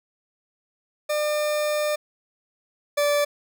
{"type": "tone pair in turn", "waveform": "40% pulse", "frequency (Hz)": [600, 582.2], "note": ["D5", "D5"], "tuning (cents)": [37, -15], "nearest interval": "minor second", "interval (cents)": 52, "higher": "first", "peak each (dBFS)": [-21, -18], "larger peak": "second", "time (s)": [[1.09, 1.96], [2.97, 3.25]], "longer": "first", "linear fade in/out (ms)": 10, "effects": []}